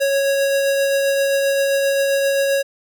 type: tone with tremolo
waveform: square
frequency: 552 Hz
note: C#5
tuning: 7 cents flat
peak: -15 dBFS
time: 0-2.63 s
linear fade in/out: 20 ms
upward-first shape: triangle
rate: 7.6 Hz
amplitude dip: 25%
effects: none